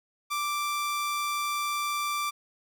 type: tone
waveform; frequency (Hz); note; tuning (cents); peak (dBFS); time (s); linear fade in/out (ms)
sawtooth; 1174.7; D6; 0; -24; 0.3-2.31; 20
effects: none